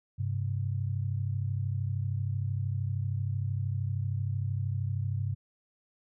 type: tone pair together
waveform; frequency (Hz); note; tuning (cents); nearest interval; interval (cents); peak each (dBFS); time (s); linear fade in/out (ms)
sine; 99 / 131.99; G2 / C3; +18 / +16; perfect fourth; 498; -30 / -33; 0.18-5.35; 20
effects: none